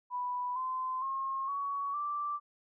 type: tone with pitch steps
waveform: sine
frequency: 987.8 / 1030.9 / 1076 / 1122.9 / 1172 Hz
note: B5 / C6 / C6 / C#6 / D6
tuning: 0 / -26 / +48 / +22 / -4 cents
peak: -32 dBFS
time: 0.1-2.4 s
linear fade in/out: 50 ms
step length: 460 ms
effects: none